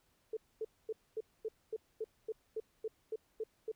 sine tone bursts, 440 Hz, A4, in tune, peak -35 dBFS, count 13, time 0.33-3.717 s, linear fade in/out 5 ms, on 39 ms, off 240 ms, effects pink hiss -74 dBFS RMS until 3.75 s

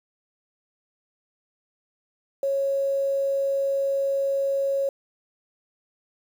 sine tone, 550 Hz, C#5, 14 cents flat, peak -21 dBFS, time 2.43-4.89 s, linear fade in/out 2 ms, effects 8-bit

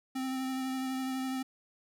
square tone with vibrato, 261.6 Hz, C4, in tune, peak -33 dBFS, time 0.15-1.43 s, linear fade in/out 10 ms, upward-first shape triangle, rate 12 Hz, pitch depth 19 cents each way, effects none

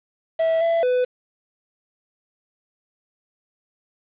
triangle tone with pitch steps, 652 / 668 / 500 Hz, E5 / E5 / B4, -19 / +23 / +21 cents, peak -15 dBFS, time 0.39-1.05 s, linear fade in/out 10 ms, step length 220 ms, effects resampled to 8000 Hz + 7-bit

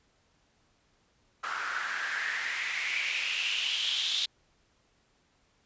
white noise with band-pass filter sweep, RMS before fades -32 dBFS, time 1.43-4.26 s, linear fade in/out 10 ms, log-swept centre 1300 to 3700 Hz, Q 5.6, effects pink hiss -69 dBFS RMS until 5.65 s + resampled to 16000 Hz

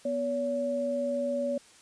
sine tone pair together, 245.9 / 567.2 Hz, B3 / C#5, -7 / +40 cents, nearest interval octave + major second, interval 1447 cents, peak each -33 / -28 dBFS, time 0.05-1.58 s, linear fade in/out 5 ms, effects white hiss -56 dBFS RMS until 1.81 s + resampled to 22050 Hz

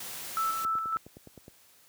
white noise, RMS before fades -40 dBFS, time 0-0.65 s, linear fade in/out 5 ms
sine tone with tremolo, 1318.5 Hz, E6, in tune, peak -26 dBFS, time 0.37-0.97 s, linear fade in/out 0 ms, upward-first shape square, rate 3.6 Hz, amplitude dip 40%
click train, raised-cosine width 2 ms, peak -33 dBFS, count 9, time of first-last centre 0.65-1.481 s, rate 9.63 Hz
effects white hiss -60 dBFS RMS until 1.88 s + high-pass 60 Hz 12 dB/octave

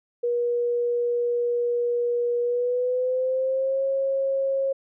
sine tone with pitch glide, 479.9 to 541.8 Hz, B4 to C#5, -50 to -40 cents, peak -21 dBFS, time 0.23-4.73 s, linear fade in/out 10 ms, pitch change +210 cents, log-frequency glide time 2.41-3.83 s, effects none

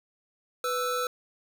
square tone pair together, 496.3 / 1318.5 Hz, B4 / E6, +8 / 0 cents, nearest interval octave + perfect fourth, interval 1692 cents, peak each -31 / -30 dBFS, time 0.64-1.07 s, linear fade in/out 2 ms, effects none

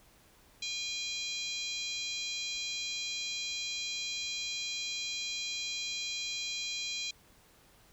harmonic tone, 810 Hz, G#5, 43 cents flat, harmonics 3 / 4 / 5 / 6 / 7 / 8 / 9, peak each -40 / -41 / -39 / -47 / -46 / -46 / -47 dBFS, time 0.62-7.11 s, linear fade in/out 5 ms, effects pink hiss -62 dBFS RMS until 7.92 s

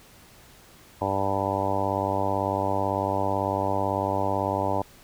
harmonic tone, 98 Hz, G2, in tune, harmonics 1 / 2 / 3 / 4 / 5 / 6 / 7 / 8 / 9 / 10, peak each -32 / -36 / -33 / -35 / -34 / -30 / -33 / -32 / -30 / -33 dBFS, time 1.01-4.82 s, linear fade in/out 5 ms, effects pink hiss -52 dBFS RMS until 5.03 s

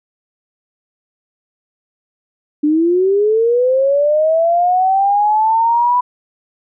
sine linear sweep, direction up, 291.9 to 993 Hz, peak -10 dBFS, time 2.63-6.01 s, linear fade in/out 10 ms, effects none

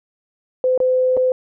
sine tone with dropouts, 511 Hz, C5, 41 cents flat, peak -13 dBFS, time 0.64-1.32 s, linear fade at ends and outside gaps 1 ms, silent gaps 0.777-0.802 / 1.168-1.173 s, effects none

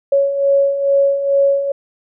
sine beating tone pair, 554.4 / 556.7 Hz, C#5 / C#5, 0 / +7 cents, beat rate 2.3 Hz, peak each -19 / -12 dBFS, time 0.12-1.72 s, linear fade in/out 5 ms, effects none

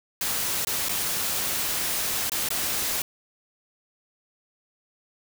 white noise with dropouts, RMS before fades -27 dBFS, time 0.21-3.02 s, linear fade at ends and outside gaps 2 ms, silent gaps 0.649-0.67 / 0.886-0.892 / 2.297-2.318 / 2.488-2.504 s, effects none

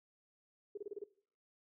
sine tone bursts, 410 Hz, G#4, 22 cents flat, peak -40 dBFS, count 6, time 0.75-1.04 s, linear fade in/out 5 ms, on 25 ms, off 28 ms, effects noise-tail reverb RT60 0.6 s tail -21 dB re dry

